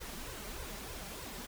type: noise with flanger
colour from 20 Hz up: pink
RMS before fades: -44 dBFS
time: 0-1.47 s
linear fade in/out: 20 ms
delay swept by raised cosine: 1.9 to 5.1 ms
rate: 3.3 Hz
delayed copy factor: +0.75
effects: none